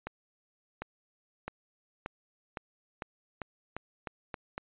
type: accelerating click train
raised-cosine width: 0.5 ms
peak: -21 dBFS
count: 11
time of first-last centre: 0.07-4.579 s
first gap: 750 ms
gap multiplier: 0.88
effects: resampled to 8000 Hz